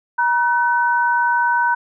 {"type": "tone pair together", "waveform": "sine", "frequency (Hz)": [952.5, 1512], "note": ["A#5", "F#6"], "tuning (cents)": [37, 37], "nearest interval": "minor sixth", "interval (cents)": 800, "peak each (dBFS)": [-16, -18], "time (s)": [0.18, 1.75], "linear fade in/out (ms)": 10, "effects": []}